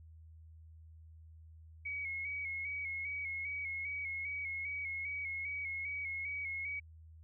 sine tone with vibrato, 2217 Hz, C#7, in tune, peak -37 dBFS, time 1.85-6.8 s, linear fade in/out 10 ms, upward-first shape square, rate 2.5 Hz, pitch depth 38 cents each way, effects added 80 Hz sine -53 dBFS peak until 7.23 s

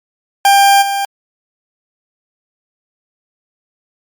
40% pulse tone with level steps, 795 Hz, G5, 24 cents sharp, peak -5 / -14 dBFS, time 0.45-1.05 s, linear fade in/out 2 ms, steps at 0.81 s, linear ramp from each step 20 ms, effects Opus 48 kbps

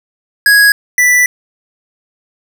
square tone pair in turn, 1661 / 1975.3 Hz, G#6 / B6, 0 / 0 cents, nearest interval minor third, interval 300 cents, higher second, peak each -5 / -7 dBFS, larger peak first, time 0.46-0.72 / 0.98-1.26 s, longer second, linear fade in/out 2 ms, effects none

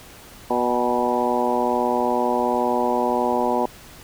harmonic tone with a mistuned harmonic, 122.1 Hz, B2, 19 cents flat, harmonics 2 / 3 / 4 / 5 / 6 / 7 / 8, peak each -26 / -26 / -26 / -26 / -26 / -26 / -26 dBFS, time 0.5-3.66 s, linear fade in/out 5 ms, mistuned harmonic 6, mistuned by +48 cents, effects pink hiss -44 dBFS RMS until 4.03 s

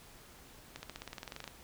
accelerating click train, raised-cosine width 0.2 ms, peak -25 dBFS, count 15, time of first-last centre 0.76-1.477 s, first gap 70 ms, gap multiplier 0.95, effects pink hiss -56 dBFS RMS until 1.63 s

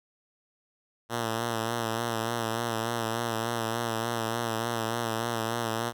5% pulse tone with vibrato, 115 Hz, A#2, 23 cents flat, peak -17 dBFS, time 1.09-5.93 s, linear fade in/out 50 ms, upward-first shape sine, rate 3.4 Hz, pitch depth 51 cents each way, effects none

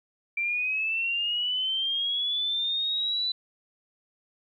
sine linear sweep, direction up, 2344 to 3998 Hz, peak -25 dBFS, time 0.37-3.32 s, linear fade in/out 5 ms, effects 11-bit

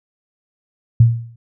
sine tone with exponential decay, 116.2 Hz, A#2, 5 cents flat, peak -3 dBFS, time 1-1.36 s, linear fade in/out 5 ms, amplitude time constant 77 ms, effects none

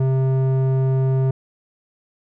square tone with low-pass filter, 132.2 Hz, C3, 18 cents sharp, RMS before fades -18 dBFS, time 0-1.31 s, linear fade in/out 5 ms, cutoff 590 Hz, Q 0.64, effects none

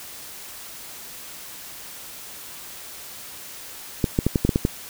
clicks, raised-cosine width 3 ms, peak -5 dBFS, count 8, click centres 4.042 / 4.189 / 4.266 / 4.358 / 4.45 / 4.492 / 4.559 / 4.651 s, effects white hiss -39 dBFS RMS until 4.89 s

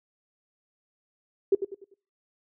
sine tone with echo, 392 Hz, G4, in tune, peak -16 dBFS, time 1.52-1.55 s, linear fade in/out 5 ms, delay 98 ms, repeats 4, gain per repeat -9 dB, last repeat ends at 1.942 s, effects noise-tail reverb RT60 0.4 s tail -23 dB re dry

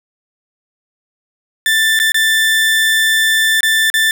30% pulse tone with dropouts, 1771 Hz, A6, 11 cents sharp, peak -8 dBFS, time 1.66-4.11 s, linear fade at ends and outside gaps 1 ms, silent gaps 1.991-1.999 / 2.12-2.144 / 3.607-3.631 / 3.901-3.94 s, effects none

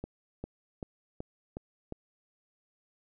accelerating click train, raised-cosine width 2 ms, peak -24 dBFS, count 6, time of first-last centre 0.04-1.924 s, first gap 400 ms, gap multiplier 0.97, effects none

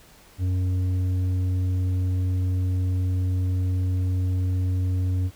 triangle tone with tanh clipping, 92 Hz, F#2, 9 cents flat, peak -22 dBFS, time 0.38-5.31 s, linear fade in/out 50 ms, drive 11 dB, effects pink hiss -52 dBFS RMS until 5.35 s

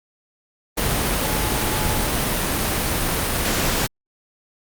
sine tone in noise, 857 Hz, A5, 46 cents flat, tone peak -31 dBFS, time 1.24-2.08 s, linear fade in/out 10 ms, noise pink, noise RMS -21 dBFS, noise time 0.77-3.87 s, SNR -13 dB, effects Opus 32 kbps

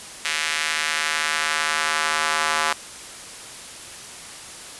square tone with high-pass filter sweep, 77.78 Hz, D#2, in tune, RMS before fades -23 dBFS, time 0.25-2.73 s, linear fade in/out 0 ms, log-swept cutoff 2100 to 1100 Hz, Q 1.4, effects white hiss -38 dBFS RMS until 4.79 s + resampled to 24000 Hz

